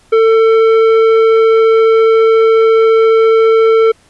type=tone with tanh clipping; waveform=triangle; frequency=447.6 Hz; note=A4; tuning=30 cents sharp; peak=-7 dBFS; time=0.12-3.92 s; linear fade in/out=10 ms; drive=15 dB; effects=pink hiss -49 dBFS RMS until 4.09 s + resampled to 24000 Hz